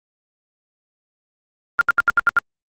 sine tone bursts, 1400 Hz, F6, 4 cents sharp, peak -10 dBFS, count 7, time 1.79-2.387 s, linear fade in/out 0 ms, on 21 ms, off 75 ms, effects Opus 32 kbps

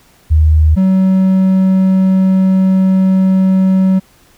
sine / triangle tone pair in turn, 77.8 / 189.04 Hz, D#2 / F#3, 0 / +37 cents, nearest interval octave + minor third, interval 1537 cents, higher second, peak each -5 dBFS, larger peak neither, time 0.3-0.76 / 0.76-4 s, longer second, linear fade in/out 20 ms, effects pink hiss -48 dBFS RMS until 4.37 s

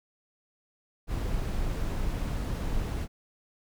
brown noise, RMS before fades -30 dBFS, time 1.07-3.08 s, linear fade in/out 50 ms, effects none

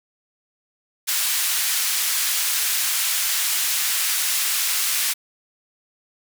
white band-pass noise, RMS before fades -22 dBFS, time 1.07-5.14 s, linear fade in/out 20 ms, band 1500 to 16000 Hz, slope 12 dB/octave, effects none

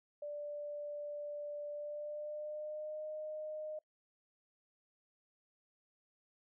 sine tone with pitch glide, 587.3 to 615.1 Hz, D5 to D#5, 0 to -20 cents, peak -40 dBFS, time 0.22-3.79 s, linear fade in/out 5 ms, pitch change +80 cents, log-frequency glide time 1.7-3.05 s, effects noise-tail reverb RT60 0.1 s tail -24 dB re dry

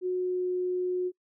sine tone with pitch glide, 365.4 to 363.1 Hz, F#4 to F#4, -22 to -33 cents, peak -26 dBFS, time 0.01-1.12 s, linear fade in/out 50 ms, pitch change -11 cents, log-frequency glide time 0.13-0.5 s, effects noise-tail reverb RT60 0.1 s tail -25 dB re dry

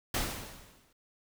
pink noise with exponential decay, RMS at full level -29 dBFS, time 0.14-0.93 s, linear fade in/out 5 ms, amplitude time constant 170 ms, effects none

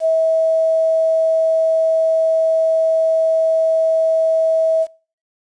sine tone with quantisation, 646 Hz, E5, 35 cents flat, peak -12 dBFS, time 0-4.87 s, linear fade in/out 50 ms, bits 7, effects noise-tail reverb RT60 0.4 s tail -24 dB re dry + resampled to 22050 Hz

